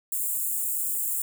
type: high-pass noise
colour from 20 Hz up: white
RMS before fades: -28 dBFS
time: 0.12-1.22 s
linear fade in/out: 2 ms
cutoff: 7200 Hz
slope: 96 dB/octave
effects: none